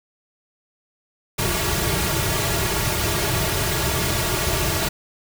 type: noise with comb filter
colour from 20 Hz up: pink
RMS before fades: -22 dBFS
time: 1.38-4.89 s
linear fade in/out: 10 ms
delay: 3.9 ms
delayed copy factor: -1
effects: none